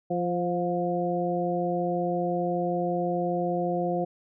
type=harmonic tone with a mistuned harmonic; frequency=174.61 Hz; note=F3; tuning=in tune; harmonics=1 / 2 / 3 / 4; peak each=-30 / -30 / -30 / -30 dBFS; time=0.1-4.05 s; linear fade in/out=10 ms; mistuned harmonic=4; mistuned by=+29 cents; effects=none